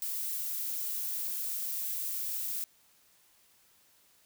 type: noise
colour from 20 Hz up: violet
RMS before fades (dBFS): -35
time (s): 0.02-2.64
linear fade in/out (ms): 0
effects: white hiss -65 dBFS RMS until 4.25 s